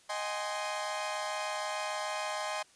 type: chord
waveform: sawtooth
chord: Ab major seventh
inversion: second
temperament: equal with one note detuned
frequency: 622.3 / 763.9 / 830.6 / 1046.5 Hz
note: Eb5 / G5 / Ab5 / C6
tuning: 0 / -45 / 0 / 0 cents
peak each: -34 / -39 / -35 / -35 dBFS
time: 0.09-2.63 s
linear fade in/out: 10 ms
effects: white hiss -62 dBFS RMS until 2.75 s + resampled to 22050 Hz